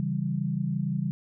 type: chord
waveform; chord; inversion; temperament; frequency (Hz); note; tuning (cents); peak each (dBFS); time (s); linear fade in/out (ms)
sine; C# diminished; none; equal; 138.59 / 164.81 / 196; C#3 / E3 / G3; 0 / 0 / 0; -30; 0-1.11; 0
effects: none